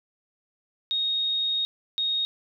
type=tone pair in turn; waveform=sine; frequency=3732 / 3732 Hz; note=A#7 / A#7; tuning=+1 / +1 cents; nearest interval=unison; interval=0 cents; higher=neither; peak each=-23 dBFS; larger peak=neither; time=0.91-1.65 / 1.98-2.25 s; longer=first; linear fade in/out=0 ms; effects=none